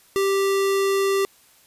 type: tone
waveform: square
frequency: 392 Hz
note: G4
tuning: in tune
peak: -19 dBFS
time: 0.16-1.25 s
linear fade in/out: 0 ms
effects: white hiss -55 dBFS RMS until 1.66 s + resampled to 32000 Hz